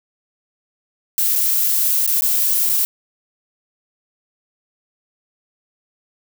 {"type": "noise with dropouts", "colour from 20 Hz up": "violet", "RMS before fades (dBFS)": -17, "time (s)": [1.18, 2.85], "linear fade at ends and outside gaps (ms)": 0, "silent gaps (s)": [[1.354, 1.359], [2.064, 2.076], [2.209, 2.221], [2.691, 2.696]], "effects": []}